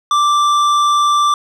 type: tone with tanh clipping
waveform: triangle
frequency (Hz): 1174.7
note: D6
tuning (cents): 0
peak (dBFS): -12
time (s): 0.11-1.34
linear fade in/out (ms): 2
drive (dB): 16
effects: none